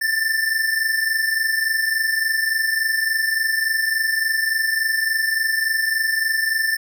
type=tone pair together; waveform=square; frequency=1760 / 1783.5 Hz; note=A6 / A6; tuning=0 / +23 cents; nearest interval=unison; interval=23 cents; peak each=-25 / -20 dBFS; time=0.01-6.77 s; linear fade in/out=10 ms; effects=none